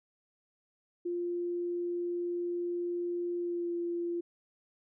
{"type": "tone with pitch glide", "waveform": "sine", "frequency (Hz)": [349.2, 344.4], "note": ["F4", "F4"], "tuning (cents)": [0, -24], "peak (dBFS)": -31, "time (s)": [1.05, 4.21], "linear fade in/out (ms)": 10, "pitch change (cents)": -24, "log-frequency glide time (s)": [3.37, 3.73], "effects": []}